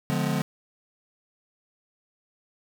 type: chord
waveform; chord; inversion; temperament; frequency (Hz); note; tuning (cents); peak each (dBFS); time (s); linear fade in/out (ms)
square; D diminished seventh; none; just; 146.83 / 176.2 / 211.4 / 253.7; D3 / F3 / Ab3 / Cb4; 0 / +16 / +31 / +47; -29 / -30 / -31 / -32; 0.1-0.42; 0
effects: none